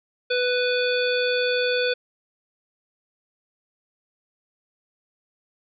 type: harmonic tone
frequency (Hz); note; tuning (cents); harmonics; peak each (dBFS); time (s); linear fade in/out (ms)
495.7; B4; +6; 1 / 3 / 5 / 7 / 9; -22 / -27 / -29 / -30 / -32; 0.3-1.94; 10
effects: none